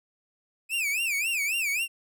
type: tone with vibrato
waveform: 45% pulse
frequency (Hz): 2489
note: D#7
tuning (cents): 0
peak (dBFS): -25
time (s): 0.69-1.88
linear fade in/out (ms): 50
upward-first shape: sine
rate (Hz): 3.7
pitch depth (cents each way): 200
effects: none